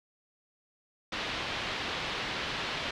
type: low-pass noise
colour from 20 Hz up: white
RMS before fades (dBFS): -35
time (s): 1.12-2.91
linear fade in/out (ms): 5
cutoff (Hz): 3800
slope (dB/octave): 24
effects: none